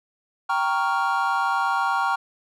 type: chord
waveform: triangle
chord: G half-diminished seventh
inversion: none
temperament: equal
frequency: 784 / 932.3 / 1108.7 / 1396.9 Hz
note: G5 / Bb5 / Db6 / F6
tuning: 0 / 0 / 0 / 0 cents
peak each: -24 dBFS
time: 0.49-2.16 s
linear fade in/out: 10 ms
effects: none